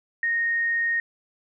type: tone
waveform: sine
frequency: 1857 Hz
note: A#6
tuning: 7 cents flat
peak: -21 dBFS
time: 0.23-1 s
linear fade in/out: 2 ms
effects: none